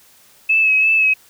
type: tone with vibrato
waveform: sine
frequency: 2591 Hz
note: E7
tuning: 30 cents flat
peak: -11 dBFS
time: 0.49-1.14 s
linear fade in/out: 10 ms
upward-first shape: sine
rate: 2.9 Hz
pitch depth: 30 cents each way
effects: white hiss -50 dBFS RMS until 1.29 s